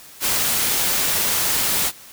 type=noise; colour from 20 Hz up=white; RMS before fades=-20 dBFS; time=0.2-1.92 s; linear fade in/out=50 ms; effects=white hiss -43 dBFS RMS until 2.12 s